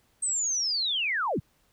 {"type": "linear sweep", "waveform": "sine", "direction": "down", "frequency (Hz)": [8372, 69.3], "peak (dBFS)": -25, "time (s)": [0.22, 1.4], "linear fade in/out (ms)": 10, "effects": ["pink hiss -67 dBFS RMS until 1.72 s"]}